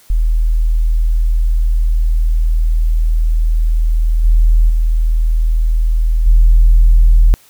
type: tone with level steps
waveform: sine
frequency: 40.09 Hz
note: E1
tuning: 47 cents flat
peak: -9 / -5 / -9 / -3 dBFS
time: 0.1-7.34 s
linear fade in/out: 0 ms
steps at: 4.24 / 4.69 / 6.26 s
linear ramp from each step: 10 ms
effects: tanh soft clip ceiling 0 dBFS + white hiss -47 dBFS RMS until 7.49 s